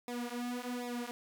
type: tone with flanger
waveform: sawtooth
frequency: 243.7 Hz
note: B3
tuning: 23 cents flat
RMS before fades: -39 dBFS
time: 0.08-1.11 s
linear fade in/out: 0 ms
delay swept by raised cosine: 0.66 to 6.26 ms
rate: 1.3 Hz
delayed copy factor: -0.95
effects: none